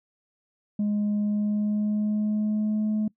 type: tone with pitch glide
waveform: sine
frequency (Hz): 207.7 to 214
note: G#3 to A3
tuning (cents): 0 to -48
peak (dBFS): -20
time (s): 0.79-3.08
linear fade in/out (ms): 5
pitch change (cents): +52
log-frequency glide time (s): 1.19-2.88
effects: noise-tail reverb RT60 0.1 s tail -23 dB re dry + tanh soft clip ceiling -21 dBFS